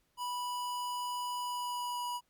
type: tone with pitch glide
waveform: square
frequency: 983 to 974 Hz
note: B5 to B5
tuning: -8 to -24 cents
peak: -35 dBFS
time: 0.17-2.21 s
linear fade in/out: 50 ms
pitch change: -16 cents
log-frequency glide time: 1.4-2.08 s
effects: pink hiss -75 dBFS RMS until 2.29 s + MP3 96 kbps